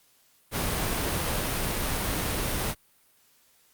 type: noise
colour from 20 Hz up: pink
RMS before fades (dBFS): -28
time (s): 0.51-2.75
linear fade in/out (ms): 50
effects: white hiss -63 dBFS RMS until 3.73 s + Opus 48 kbps